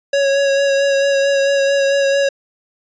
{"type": "tone with vibrato", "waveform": "square", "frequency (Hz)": 554.4, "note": "C#5", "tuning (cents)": 0, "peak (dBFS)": -13, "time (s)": [0.13, 2.29], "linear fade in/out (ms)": 5, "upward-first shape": "sine", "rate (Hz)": 4.5, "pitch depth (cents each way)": 18, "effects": ["resampled to 16000 Hz"]}